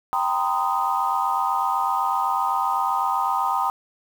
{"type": "chord", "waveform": "sine", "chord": "C minor seventh", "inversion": "second", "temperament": "equal with one note detuned", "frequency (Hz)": [784, 932.3, 1020.2, 1244.5], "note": ["G5", "Bb5", "C6", "Eb6"], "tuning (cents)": [0, 0, -44, 0], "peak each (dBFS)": -25, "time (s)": [0.13, 3.7], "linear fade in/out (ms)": 0, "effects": ["tanh soft clip ceiling -9 dBFS", "7-bit"]}